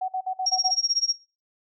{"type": "tone bursts", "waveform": "sine", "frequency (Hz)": 749, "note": "F#5", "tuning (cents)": 21, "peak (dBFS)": -24, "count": 6, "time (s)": [0.01, 0.714], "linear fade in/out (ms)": 10, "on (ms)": 74, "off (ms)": 52}
{"type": "tone with tremolo", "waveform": "sine", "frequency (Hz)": 5588, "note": "F8", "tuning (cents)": 0, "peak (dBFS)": -18, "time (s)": [0.46, 1.14], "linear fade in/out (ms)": 5, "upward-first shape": "sine", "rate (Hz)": 16, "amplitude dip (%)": 90}
{"effects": ["noise-tail reverb RT60 0.3 s tail -18 dB re dry"]}